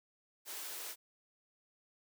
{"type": "high-pass noise", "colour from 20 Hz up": "white", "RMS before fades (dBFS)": -44, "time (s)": [0.45, 0.96], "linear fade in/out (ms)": 50, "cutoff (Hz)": 300, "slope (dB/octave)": 48, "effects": []}